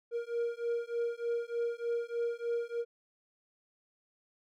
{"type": "beating tone pair", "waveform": "triangle", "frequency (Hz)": [468.7, 472], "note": ["A#4", "A#4"], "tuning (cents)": [9, 22], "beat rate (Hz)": 3.3, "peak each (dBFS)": [-33, -33], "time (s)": [0.11, 2.85], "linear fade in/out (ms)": 50, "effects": []}